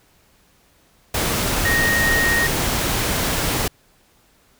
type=tone in noise; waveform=sine; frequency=1864.7 Hz; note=A#6; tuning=in tune; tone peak=-17 dBFS; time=1.65-2.47 s; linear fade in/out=5 ms; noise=pink; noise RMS=-21 dBFS; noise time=1.14-3.68 s; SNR=+1 dB; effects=pink hiss -57 dBFS RMS until 4.59 s